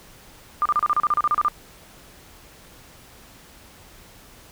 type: tone bursts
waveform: sine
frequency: 1200 Hz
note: D6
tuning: 37 cents sharp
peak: -16 dBFS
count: 13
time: 0.62-1.483 s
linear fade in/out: 0 ms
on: 35 ms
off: 34 ms
effects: pink hiss -48 dBFS RMS until 4.51 s